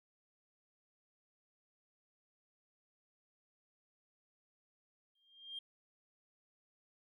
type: tone with exponential growth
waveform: sine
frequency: 3203 Hz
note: G7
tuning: 37 cents sharp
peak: -39 dBFS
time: 5.15-5.59 s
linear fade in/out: 5 ms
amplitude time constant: 94 ms
effects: tanh soft clip ceiling -36 dBFS